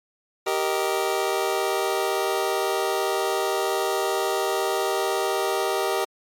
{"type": "chord", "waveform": "25% pulse", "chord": "Eb major", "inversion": "first", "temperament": "just", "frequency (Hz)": [388.9, 466.7, 622.3], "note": ["G4", "Bb4", "Eb5"], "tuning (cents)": [-14, 2, 0], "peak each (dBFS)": [-21, -24, -24], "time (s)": [0.46, 6.05], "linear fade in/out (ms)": 10, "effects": ["MP3 64 kbps"]}